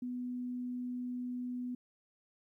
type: tone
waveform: sine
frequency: 247.8 Hz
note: B3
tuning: 6 cents sharp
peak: -36 dBFS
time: 0.02-1.75 s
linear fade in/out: 5 ms
effects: 13-bit